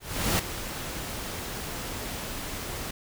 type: noise with ADSR envelope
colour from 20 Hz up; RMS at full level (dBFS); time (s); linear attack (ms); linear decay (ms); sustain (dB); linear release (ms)
pink; -24; 0-2.91; 390; 7; -11; 5
effects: none